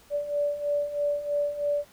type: beating tone pair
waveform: sine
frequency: 579 / 582.1 Hz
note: D5 / D5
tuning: -25 / -15 cents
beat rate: 3.1 Hz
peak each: -31 / -26 dBFS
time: 0.1-1.85 s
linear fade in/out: 50 ms
effects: pink hiss -56 dBFS RMS until 1.92 s